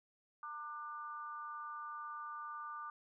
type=tone with amplitude modulation; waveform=sine; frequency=1193 Hz; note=D6; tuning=27 cents sharp; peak=-39 dBFS; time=0.43-2.9 s; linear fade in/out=2 ms; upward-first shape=sine; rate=282 Hz; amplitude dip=85%; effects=none